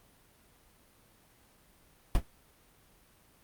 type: noise with exponential decay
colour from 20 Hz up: brown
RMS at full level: -18 dBFS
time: 2.15-2.24 s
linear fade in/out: 0 ms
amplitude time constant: 19 ms
effects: pink hiss -63 dBFS RMS until 3.43 s + Opus 32 kbps